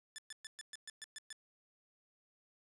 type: tone bursts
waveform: 10% pulse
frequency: 1745 Hz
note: A6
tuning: 15 cents flat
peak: -36 dBFS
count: 9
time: 0.16-1.327 s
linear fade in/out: 0 ms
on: 23 ms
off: 120 ms
effects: resampled to 24000 Hz